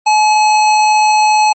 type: tone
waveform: square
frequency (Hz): 854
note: G#5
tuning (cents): +48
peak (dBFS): -8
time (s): 0.06-1.53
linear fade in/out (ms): 10
effects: MP3 32 kbps